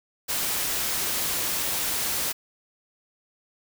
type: noise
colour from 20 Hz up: white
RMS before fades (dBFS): -27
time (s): 0.28-2.33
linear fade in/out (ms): 20
effects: none